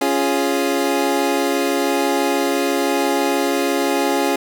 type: chord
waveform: 25% pulse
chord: Db major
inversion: none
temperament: equal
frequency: 277.2 / 349.2 / 415.3 Hz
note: Db4 / F4 / Ab4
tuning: 0 / 0 / 0 cents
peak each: -16 / -18 / -18 dBFS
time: 0.01-4.36 s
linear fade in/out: 5 ms
effects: none